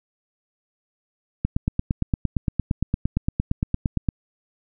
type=click train; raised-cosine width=5 ms; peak=-8 dBFS; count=24; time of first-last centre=1.45-4.088 s; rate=8.72 Hz; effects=none